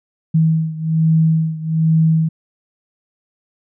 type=beating tone pair; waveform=sine; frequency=160 / 161.2 Hz; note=D#3 / E3; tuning=+49 / -38 cents; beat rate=1.2 Hz; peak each=-14 / -17 dBFS; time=0.34-2.29 s; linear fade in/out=10 ms; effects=none